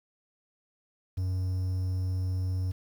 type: tone with quantisation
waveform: triangle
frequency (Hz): 92.5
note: F#2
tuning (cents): 0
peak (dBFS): -25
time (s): 1.17-2.72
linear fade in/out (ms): 10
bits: 9
effects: none